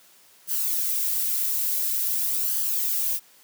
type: noise with flanger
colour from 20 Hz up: violet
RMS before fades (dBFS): -25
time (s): 0.47-3.2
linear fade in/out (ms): 50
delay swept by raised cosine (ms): 0.64 to 3.04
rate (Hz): 0.48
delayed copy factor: +0.5
effects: white hiss -55 dBFS RMS until 3.43 s + high-pass 150 Hz 12 dB/octave